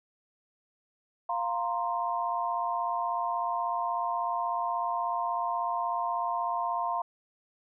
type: chord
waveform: sine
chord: F suspended fourth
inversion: none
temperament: just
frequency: 698.5 / 931.3 / 1047.7 Hz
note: F5 / Bb5 / C6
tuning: 0 / -2 / +2 cents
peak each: -32 dBFS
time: 1.29-7.02 s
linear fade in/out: 5 ms
effects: none